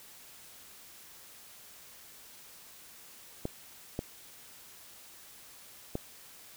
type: clicks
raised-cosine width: 2 ms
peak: -19 dBFS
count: 3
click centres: 3.454 / 3.991 / 5.954 s
effects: white hiss -53 dBFS RMS until 6.56 s